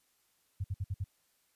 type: tone bursts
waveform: sine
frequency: 96.2 Hz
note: G2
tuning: 32 cents flat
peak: -31 dBFS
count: 5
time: 0.6-1.043 s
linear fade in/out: 10 ms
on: 43 ms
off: 57 ms
effects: white hiss -73 dBFS RMS until 1.55 s + resampled to 32000 Hz